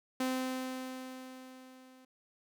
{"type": "tone with level ramp", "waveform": "sawtooth", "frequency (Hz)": 258.3, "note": "C4", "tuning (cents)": -22, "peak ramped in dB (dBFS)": [-26, -53], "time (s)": [0.2, 2.05], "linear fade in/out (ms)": 5, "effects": []}